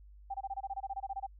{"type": "tone bursts", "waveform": "sine", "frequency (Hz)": 784, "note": "G5", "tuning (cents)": 0, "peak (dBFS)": -34, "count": 15, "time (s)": [0.3, 1.267], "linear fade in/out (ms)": 10, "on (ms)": 43, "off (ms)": 23, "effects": ["added 50 Hz sine -52 dBFS peak until 1.39 s"]}